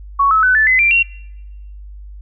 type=tone with pitch steps; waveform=sine; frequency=1115 / 1295.7 / 1505.6 / 1749.6 / 2033 / 2363 / 2745 Hz; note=C#6 / E6 / F#6 / A6 / B6 / D7 / F7; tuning=+10 / -30 / +30 / -10 / +50 / +10 / -31 cents; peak=-9 dBFS; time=0.19-1.03 s; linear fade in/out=10 ms; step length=120 ms; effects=noise-tail reverb RT60 1.0 s tail -26 dB re dry + added 50 Hz sine -31 dBFS peak until 2.21 s